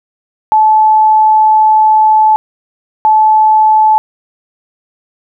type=tone bursts at uneven times; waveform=sine; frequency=866 Hz; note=A5; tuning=28 cents flat; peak=-4 dBFS; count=2; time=0.52-2.36 / 3.05-3.98 s; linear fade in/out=0 ms; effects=none